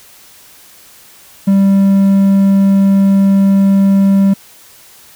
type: tone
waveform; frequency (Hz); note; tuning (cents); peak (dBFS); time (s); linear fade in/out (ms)
triangle; 196; G3; 0; -4; 1.47-4.34; 10
effects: white hiss -41 dBFS RMS until 5.15 s